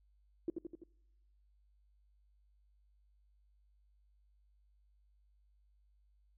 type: tone with echo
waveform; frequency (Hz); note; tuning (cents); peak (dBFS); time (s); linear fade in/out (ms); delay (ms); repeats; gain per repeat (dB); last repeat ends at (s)
sine; 336.5; E4; +36; -32; 0.48-0.5; 2; 84; 4; -4; 0.836
effects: noise-tail reverb RT60 1.0 s tail -26 dB re dry + added 50 Hz sine -67 dBFS peak until 6.37 s